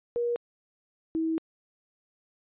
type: tone pair in turn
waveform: sine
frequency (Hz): 476.4 / 322.9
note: A#4 / E4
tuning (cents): +38 / -36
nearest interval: perfect fifth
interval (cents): 674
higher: first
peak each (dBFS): -25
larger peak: neither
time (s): 0.16-0.36 / 1.15-1.38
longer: second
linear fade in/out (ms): 0
effects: resampled to 8000 Hz